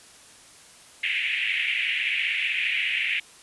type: band-pass noise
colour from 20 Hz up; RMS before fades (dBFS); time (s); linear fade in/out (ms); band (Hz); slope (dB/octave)
white; -26; 1.03-3.2; 5; 2000 to 2800; 48
effects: white hiss -50 dBFS RMS until 3.42 s + resampled to 24000 Hz